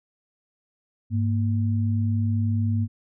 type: tone pair together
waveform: sine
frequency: 102.1 / 232 Hz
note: G#2 / A#3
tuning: -29 / -8 cents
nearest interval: octave + major second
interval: 1421 cents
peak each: -21 / -27 dBFS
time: 1.1-2.88 s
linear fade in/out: 50 ms
effects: none